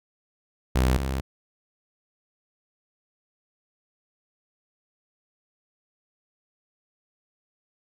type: tone pair in turn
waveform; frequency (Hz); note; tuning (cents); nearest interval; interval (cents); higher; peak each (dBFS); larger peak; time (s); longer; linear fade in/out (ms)
sawtooth; 63.7 / 66.39; C2 / C2; -46 / +26; minor second; 72; second; -15 / -22; first; 0.75-0.98 / 0.98-1.21; neither; 10
effects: none